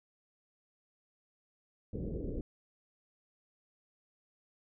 pink low-pass noise, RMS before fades -38 dBFS, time 1.93-2.41 s, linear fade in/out 2 ms, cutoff 510 Hz, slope 48 dB/octave, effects none

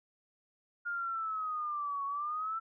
sine linear two-way sweep, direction down then up, 1419 to 1108.7 to 1342 Hz, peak -33 dBFS, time 0.85-2.6 s, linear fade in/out 20 ms, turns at 2.05 s, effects none

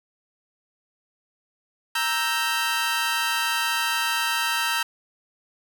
20% pulse chord, E diminished, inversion second, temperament equal, 932.3 / 1318.5 / 1568 Hz, Bb5 / E6 / G6, 0 / 0 / 0 cents, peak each -22 dBFS, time 1.95-4.83 s, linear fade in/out 5 ms, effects none

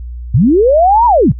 sine linear two-way sweep, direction up then down, 93.2 to 980 to 93.2 Hz, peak -5 dBFS, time 0.34-1.32 s, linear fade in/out 5 ms, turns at 1.06 s, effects noise-tail reverb RT60 0.1 s tail -22 dB re dry + added 60 Hz sine -22 dBFS peak until 1.39 s

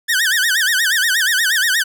sawtooth tone with vibrato, 1675 Hz, G#6, 14 cents sharp, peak -10 dBFS, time 0.08-1.84 s, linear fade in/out 20 ms, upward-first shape sine, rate 8.4 Hz, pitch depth 210 cents each way, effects none

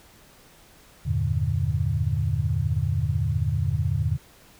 sine chord, E half-diminished seventh, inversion none, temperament equal, 82.41 / 98 / 116.54 / 146.83 Hz, E2 / G2 / Bb2 / D3, 0 / 0 / 0 / 0 cents, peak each -27 dBFS, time 1.05-4.18 s, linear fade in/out 20 ms, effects pink hiss -53 dBFS RMS until 4.59 s

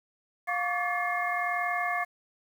sine tone cluster, 707 / 1122 / 1163 / 1733 / 2136 Hz, F5 / C#6 / D6 / A6 / C7, +21 / +21 / -17 / -27 / +35 cents, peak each -31 / -35 / -36 / -33 / -33 dBFS, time 0.47-2.05 s, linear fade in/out 20 ms, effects 9-bit

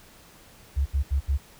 sine tone bursts, 69.3 Hz, C#2, in tune, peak -20 dBFS, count 4, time 0.76-1.379 s, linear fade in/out 20 ms, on 100 ms, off 73 ms, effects pink hiss -52 dBFS RMS until 1.59 s

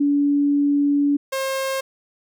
sine / sawtooth tone pair in turn, 286.4 / 534.6 Hz, D4 / C5, -43 / +37 cents, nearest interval major seventh, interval 1080 cents, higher second, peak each -15 / -18 dBFS, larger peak first, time 0-1.17 / 1.32-1.81 s, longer first, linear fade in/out 10 ms, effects none

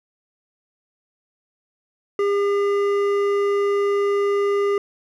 sine tone with hard clipping, 403.4 Hz, G4, 50 cents sharp, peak -19 dBFS, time 2.19-4.78 s, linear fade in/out 2 ms, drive 10 dB, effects none

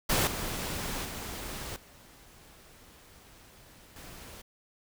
pink noise with level steps, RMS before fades -26 / -35 / -39 / -55 / -47 dBFS, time 0.09-4.42 s, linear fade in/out 10 ms, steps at 0.27 / 1.05 / 1.76 / 3.96 s, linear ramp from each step 2 ms, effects none

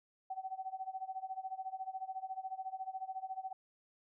sine tone with tremolo, 760 Hz, F#5, 46 cents sharp, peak -36 dBFS, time 0.3-3.53 s, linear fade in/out 5 ms, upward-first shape sine, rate 14 Hz, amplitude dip 90%, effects none

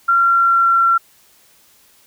sine tone with pitch glide, 1374 to 1361.4 Hz, F6 to F6, -29 to -45 cents, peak -10 dBFS, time 0.08-0.98 s, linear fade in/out 10 ms, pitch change -16 cents, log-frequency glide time 0.2-0.79 s, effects white hiss -52 dBFS RMS until 2.06 s

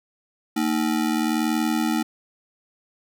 square ring-modulated tone, 269.2 Hz, C4, 49 cents sharp, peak -18 dBFS, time 0.56-2.03 s, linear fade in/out 10 ms, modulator 40.5 Hz, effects none

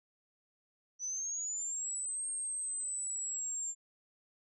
sine linear two-way sweep, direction up then down, 5920 to 8540 to 7320 Hz, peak -35 dBFS, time 0.99-3.75 s, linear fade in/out 50 ms, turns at 2.29 s, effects none

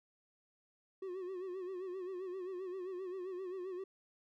triangle tone with vibrato, 370 Hz, F#4, in tune, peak -38 dBFS, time 1.02-3.84 s, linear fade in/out 5 ms, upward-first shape sine, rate 7.6 Hz, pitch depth 79 cents each way, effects none

